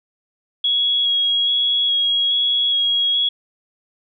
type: tone with vibrato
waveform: sine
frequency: 3322 Hz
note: G#7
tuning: in tune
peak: -15 dBFS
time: 0.64-3.29 s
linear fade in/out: 5 ms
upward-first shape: square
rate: 1.2 Hz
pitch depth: 11 cents each way
effects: none